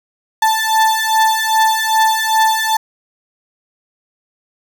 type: beating tone pair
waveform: 35% pulse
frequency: 880 / 882.5 Hz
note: A5 / A5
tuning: 0 / +5 cents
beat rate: 2.5 Hz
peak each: -13 dBFS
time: 0.42-2.77 s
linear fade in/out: 5 ms
effects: none